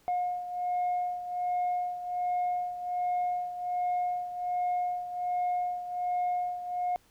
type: beating tone pair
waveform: sine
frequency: 717 / 718.3 Hz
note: F5 / F5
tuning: +45 / +48 cents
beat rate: 1.3 Hz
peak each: -28 / -33 dBFS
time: 0.08-6.96 s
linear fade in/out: 0 ms
effects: tanh soft clip ceiling -24 dBFS + pink hiss -64 dBFS RMS until 7.1 s